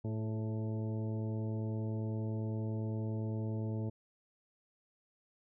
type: harmonic tone with a mistuned harmonic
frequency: 110 Hz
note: A2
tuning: in tune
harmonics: 1 / 2 / 3 / 4 / 5 / 6 / 8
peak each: -35 / -41 / -45 / -47 / -51 / -53 / -57 dBFS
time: 0.04-3.9 s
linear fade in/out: 10 ms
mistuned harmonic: 4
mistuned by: -30 cents
effects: none